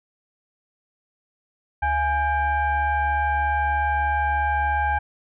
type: tone with frequency modulation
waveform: sine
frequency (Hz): 830.6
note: G#5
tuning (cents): 0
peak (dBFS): -19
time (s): 1.82-4.99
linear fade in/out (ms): 10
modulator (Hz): 758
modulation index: 1
effects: none